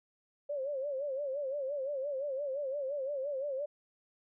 sine tone with vibrato, 554.4 Hz, C#5, in tune, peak -33 dBFS, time 0.49-3.66 s, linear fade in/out 10 ms, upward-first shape sine, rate 5.8 Hz, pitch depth 110 cents each way, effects none

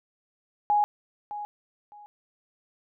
sine tone with echo, 830.6 Hz, G#5, in tune, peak -19 dBFS, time 0.7-0.84 s, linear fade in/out 0 ms, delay 610 ms, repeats 2, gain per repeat -13 dB, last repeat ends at 2.06 s, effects none

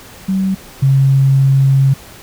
sine tone pair in turn, 191.1 / 135.6 Hz, G3 / C#3, -44 / -38 cents, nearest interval tritone, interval 594 cents, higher first, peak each -12 / -7 dBFS, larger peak second, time 0.28-0.55 / 0.82-1.94 s, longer second, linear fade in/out 10 ms, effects pink hiss -37 dBFS RMS until 2.22 s

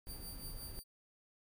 5% pulse tone with tremolo, 4650 Hz, D8, 18 cents flat, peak -38 dBFS, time 0.06-0.84 s, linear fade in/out 50 ms, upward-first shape triangle, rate 5.6 Hz, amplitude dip 75%
brown noise, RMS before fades -48 dBFS, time 0.07-0.79 s, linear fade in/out 0 ms
effects none

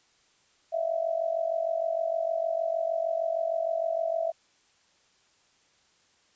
sine tone with amplitude modulation, 659.3 Hz, E5, in tune, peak -22 dBFS, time 0.72-4.32 s, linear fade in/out 20 ms, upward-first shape sine, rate 46.5 Hz, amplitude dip 80%, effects white hiss -65 dBFS RMS until 6.35 s + resampled to 16000 Hz

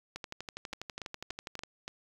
two click trains, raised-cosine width 0.2 ms, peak -22 / -22 dBFS, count 19 / 5, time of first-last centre 0.16-1.635 / 0.73-1.879 s, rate 12.2 / 3.48 Hz, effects 8-bit

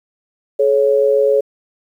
sine tone pair together, 426.8 / 554.4 Hz, G#4 / C#5, +47 / 0 cents, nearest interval perfect fourth, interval 453 cents, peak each -13 dBFS, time 0.59-1.41 s, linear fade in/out 10 ms, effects 8-bit

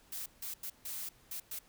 blue noise bursts at uneven times, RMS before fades -41 dBFS, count 6, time 0.12-0.26 / 0.42-0.54 / 0.63-0.7 / 0.85-1.09 / 1.31-1.4 / 1.51-1.59 s, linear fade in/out 5 ms, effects pink hiss -64 dBFS RMS until 1.68 s

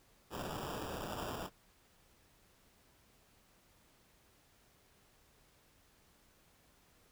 violet noise with sample-and-hold, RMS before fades -42 dBFS, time 0.3-1.5 s, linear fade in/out 50 ms, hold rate 2100 Hz, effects pink hiss -68 dBFS RMS until 7.11 s

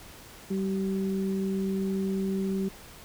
sine tone pair together, 193.7 / 383.9 Hz, G3 / G4, -20 / -36 cents, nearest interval octave, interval 1184 cents, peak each -27 / -32 dBFS, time 0.5-2.69 s, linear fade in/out 10 ms, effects pink hiss -48 dBFS RMS until 3.04 s

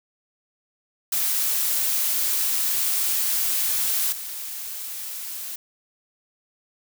blue noise with level steps, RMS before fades -23 / -33 dBFS, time 1.12-5.56 s, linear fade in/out 5 ms, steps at 4.12 s, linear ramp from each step 5 ms, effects none

